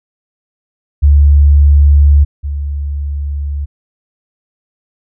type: tone pair in turn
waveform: sine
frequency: 72.1 / 71.68 Hz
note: D2 / D2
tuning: -31 / -41 cents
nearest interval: unison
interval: 10 cents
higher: first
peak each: -3 / -15 dBFS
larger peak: first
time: 1.02-2.25 / 2.43-3.66 s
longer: neither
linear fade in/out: 20 ms
effects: none